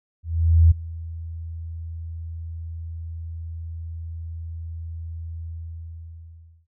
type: tone with ADSR envelope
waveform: sine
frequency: 82.41 Hz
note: E2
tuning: in tune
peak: -9 dBFS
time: 0.23-6.67 s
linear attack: 480 ms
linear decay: 12 ms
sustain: -21 dB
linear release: 1200 ms
effects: none